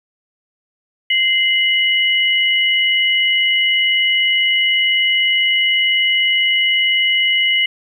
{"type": "tone pair together", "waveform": "sine", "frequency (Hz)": [2078, 2939], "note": ["C7", "F#7"], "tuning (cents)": [-12, -12], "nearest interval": "tritone", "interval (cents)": 600, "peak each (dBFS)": -15, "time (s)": [1.1, 7.66], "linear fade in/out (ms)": 5, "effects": ["8-bit"]}